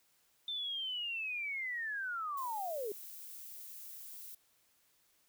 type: linear sweep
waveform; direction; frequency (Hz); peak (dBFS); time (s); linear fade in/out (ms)
sine; down; 3584 to 388; -36; 0.48-2.92; 2
type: noise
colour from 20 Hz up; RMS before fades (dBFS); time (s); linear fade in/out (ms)
violet; -49; 2.37-4.35; 5
effects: white hiss -72 dBFS RMS until 5.28 s